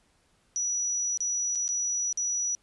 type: tone with dropouts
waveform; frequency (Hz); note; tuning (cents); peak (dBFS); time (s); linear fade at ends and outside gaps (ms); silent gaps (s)
sine; 5870; F#8; -15; -26; 0.56-2.55; 0; 1.174-1.205 / 1.551-1.556 / 1.679-1.689 / 2.127-2.174
effects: pink hiss -67 dBFS RMS until 2.62 s + resampled to 24000 Hz